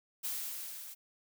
blue noise with level ramp, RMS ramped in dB -36 to -48 dBFS, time 0.23-0.95 s, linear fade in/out 20 ms, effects none

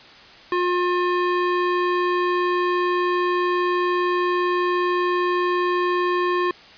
square tone with band-pass filter, 356.5 Hz, F4, 36 cents sharp, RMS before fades -21 dBFS, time 0.52-6.51 s, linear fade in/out 2 ms, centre 1100 Hz, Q 0.75, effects white hiss -45 dBFS RMS until 6.77 s + resampled to 11025 Hz

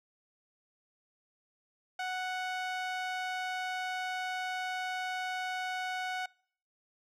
sawtooth tone with band-pass filter, 740 Hz, F#5, in tune, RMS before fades -36 dBFS, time 1.99-6.26 s, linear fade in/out 5 ms, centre 1600 Hz, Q 0.62, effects noise-tail reverb RT60 0.6 s tail -26 dB re dry

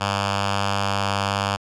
5% pulse tone with notch filter, 99.4 Hz, G2, 25 cents sharp, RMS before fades -23 dBFS, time 0-1.57 s, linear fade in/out 20 ms, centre 350 Hz, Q 0.62, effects low-pass 6000 Hz 12 dB/octave

